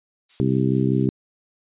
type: noise with tremolo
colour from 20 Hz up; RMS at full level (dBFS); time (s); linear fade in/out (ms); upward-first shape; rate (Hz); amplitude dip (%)
violet; -37; 0.29-1.07; 10; sine; 4.6; 45
type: harmonic tone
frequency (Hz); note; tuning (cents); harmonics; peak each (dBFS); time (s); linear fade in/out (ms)
65.41; C2; 0; 2 / 3 / 4 / 5 / 6; -21 / -23 / -24 / -25 / -26; 0.4-1.09; 0
effects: resampled to 8000 Hz